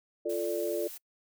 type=chord; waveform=sine; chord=D minor; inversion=first; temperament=equal with one note detuned; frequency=346.2 / 440 / 587.3 Hz; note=F4 / A4 / D5; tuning=-15 / 0 / 0 cents; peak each=-33 dBFS; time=0.25-0.88 s; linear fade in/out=10 ms
type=noise; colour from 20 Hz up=blue; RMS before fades=-44 dBFS; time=0.29-0.98 s; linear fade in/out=10 ms
effects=noise-tail reverb RT60 0.1 s tail -25 dB re dry